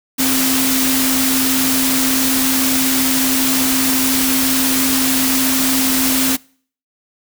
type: tone in noise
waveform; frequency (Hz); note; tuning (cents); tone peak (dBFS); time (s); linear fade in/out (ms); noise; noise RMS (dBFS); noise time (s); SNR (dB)
sine; 262.9; C4; +8; -17; 0.18-6.37; 20; white; -17; 0.18-6.37; -3
effects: noise-tail reverb RT60 0.5 s tail -25 dB re dry